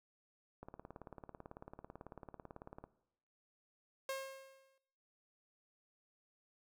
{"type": "click train", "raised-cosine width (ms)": 1, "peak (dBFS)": -35, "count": 41, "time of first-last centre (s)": [0.63, 2.84], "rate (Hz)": 18.1}
{"type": "tone with exponential decay", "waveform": "sawtooth", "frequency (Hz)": 537, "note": "C5", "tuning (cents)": 45, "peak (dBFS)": -33, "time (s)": [4.09, 4.78], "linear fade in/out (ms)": 2, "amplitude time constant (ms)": 150}
{"effects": ["noise-tail reverb RT60 0.8 s tail -18 dB re dry"]}